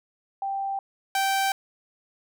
sine / sawtooth tone pair in turn, 785 / 779.1 Hz, G5 / G5, +2 / -11 cents, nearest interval unison, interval 13 cents, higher first, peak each -26 / -18 dBFS, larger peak second, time 0.42-0.79 / 1.15-1.52 s, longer neither, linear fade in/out 2 ms, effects none

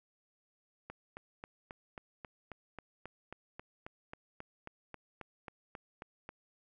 click train, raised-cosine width 0.5 ms, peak -29 dBFS, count 21, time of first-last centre 0.9-6.291 s, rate 3.71 Hz, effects none

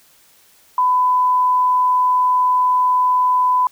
sine tone, 1002 Hz, B5, 25 cents sharp, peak -12 dBFS, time 0.78-3.67 s, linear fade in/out 2 ms, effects white hiss -52 dBFS RMS until 3.71 s

